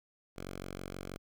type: tone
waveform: 5% pulse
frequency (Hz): 46.25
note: F#1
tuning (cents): 0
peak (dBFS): -30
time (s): 0.36-1.18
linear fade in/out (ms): 10
effects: none